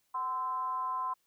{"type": "tone with frequency modulation", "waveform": "sine", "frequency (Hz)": 1032, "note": "C6", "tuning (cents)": -24, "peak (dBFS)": -31, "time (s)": [0.14, 1.14], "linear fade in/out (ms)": 10, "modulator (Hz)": 283, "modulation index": 0.45, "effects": ["white hiss -75 dBFS RMS until 1.26 s"]}